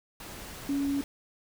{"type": "tone in noise", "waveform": "sine", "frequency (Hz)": 280, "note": "C#4", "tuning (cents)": 18, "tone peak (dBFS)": -26, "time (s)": [0.69, 1.01], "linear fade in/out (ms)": 2, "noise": "pink", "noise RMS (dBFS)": -43, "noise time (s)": [0.2, 1.04], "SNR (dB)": 14, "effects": []}